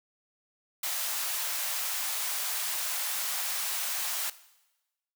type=high-pass noise; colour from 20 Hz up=white; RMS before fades=-32 dBFS; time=0.83-4.3 s; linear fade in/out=5 ms; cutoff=650 Hz; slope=24 dB/octave; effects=noise-tail reverb RT60 1.0 s tail -17 dB re dry